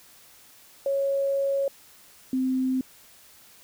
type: tone pair in turn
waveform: sine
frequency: 552 / 259.5 Hz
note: C#5 / C4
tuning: -7 / -14 cents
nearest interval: octave + minor second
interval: 1307 cents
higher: first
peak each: -22 dBFS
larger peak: neither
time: 0.86-1.68 / 2.33-2.81 s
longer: first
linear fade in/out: 2 ms
effects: white hiss -53 dBFS RMS until 3.63 s